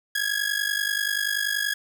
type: ring-modulated tone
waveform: sawtooth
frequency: 1661.2 Hz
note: G#6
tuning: in tune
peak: -17 dBFS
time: 0.15-1.74 s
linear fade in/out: 2 ms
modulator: 25.2 Hz
effects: none